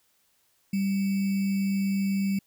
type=tone with sample-and-hold; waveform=sine; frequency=196 Hz; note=G3; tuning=in tune; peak=-23 dBFS; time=0.73-2.39 s; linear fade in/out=5 ms; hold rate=2450 Hz; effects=white hiss -68 dBFS RMS until 2.46 s